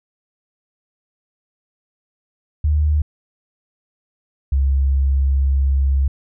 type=tone pair in turn; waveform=sine; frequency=75.2 / 67.99 Hz; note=D2 / C#2; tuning=+42 / -33 cents; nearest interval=major second; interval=175 cents; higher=first; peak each=-13 dBFS; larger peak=neither; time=2.64-3.02 / 4.52-6.08 s; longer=second; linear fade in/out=5 ms; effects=none